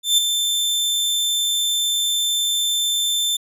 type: tone with ADSR envelope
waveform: sawtooth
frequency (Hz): 3551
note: A7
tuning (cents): +15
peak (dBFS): -8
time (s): 0.03-3.37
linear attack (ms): 150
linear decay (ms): 5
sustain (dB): -7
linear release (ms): 10
effects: resampled to 32000 Hz